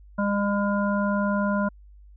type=harmonic tone; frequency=202.6 Hz; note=G#3; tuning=43 cents flat; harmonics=1 / 3 / 5 / 7; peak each=-23 / -28 / -30 / -31 dBFS; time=0.18-1.69 s; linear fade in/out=10 ms; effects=added 50 Hz sine -46 dBFS peak until 2.16 s